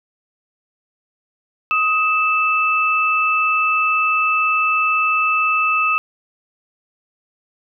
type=tone pair together; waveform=sine; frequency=1259 / 2637 Hz; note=D#6 / E7; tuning=+20 / 0 cents; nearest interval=octave + minor second; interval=1280 cents; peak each=-17 dBFS; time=1.71-5.98 s; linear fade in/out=0 ms; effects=none